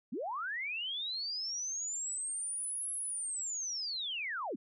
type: linear two-way sweep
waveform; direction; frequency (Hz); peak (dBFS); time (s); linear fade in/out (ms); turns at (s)
sine; up then down; 185 to 10960 to 185; -35; 0.12-4.56; 10; 2.92
effects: none